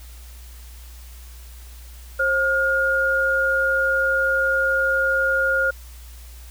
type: tone pair together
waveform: sine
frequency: 534 / 1422.1 Hz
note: C5 / F6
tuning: +35 / +31 cents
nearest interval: octave + perfect fourth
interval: 1696 cents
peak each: -23 / -18 dBFS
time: 2.19-5.71 s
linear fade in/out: 10 ms
effects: added 60 Hz sine -38 dBFS peak until 6.5 s + white hiss -48 dBFS RMS until 6.5 s